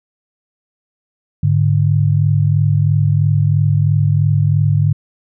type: tone pair together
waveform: sine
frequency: 103.82 / 146.83 Hz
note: G#2 / D3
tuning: 0 / 0 cents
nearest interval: tritone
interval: 600 cents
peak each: -13 dBFS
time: 1.43-4.93 s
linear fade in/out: 5 ms
effects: none